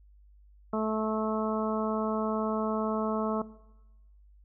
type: harmonic tone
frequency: 217.8 Hz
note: A3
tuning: 17 cents flat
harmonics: 1 / 2 / 3 / 4 / 5 / 6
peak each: -30 / -33 / -34 / -39 / -37 / -38 dBFS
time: 0.73-3.42 s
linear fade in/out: 5 ms
effects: noise-tail reverb RT60 1.0 s tail -19 dB re dry + added 50 Hz sine -54 dBFS peak until 4.44 s